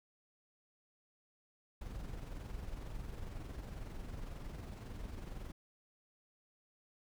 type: noise with amplitude modulation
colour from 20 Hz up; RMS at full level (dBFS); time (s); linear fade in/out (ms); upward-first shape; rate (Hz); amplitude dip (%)
brown; -43; 1.81-5.52; 5; sine; 22; 45
effects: none